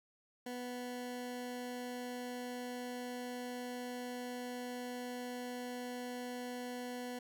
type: tone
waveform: 20% pulse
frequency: 246.9 Hz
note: B3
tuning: in tune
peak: -36 dBFS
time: 0.46-7.19 s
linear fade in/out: 5 ms
effects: none